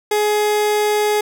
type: tone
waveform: 30% pulse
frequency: 420 Hz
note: G#4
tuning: 19 cents sharp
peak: -12 dBFS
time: 0.11-1.21 s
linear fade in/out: 5 ms
effects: none